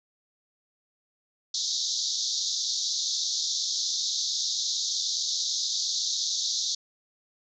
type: band-pass noise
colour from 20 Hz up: pink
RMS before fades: -29 dBFS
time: 1.54-6.75 s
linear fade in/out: 5 ms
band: 3600 to 6700 Hz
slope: 96 dB/octave
effects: none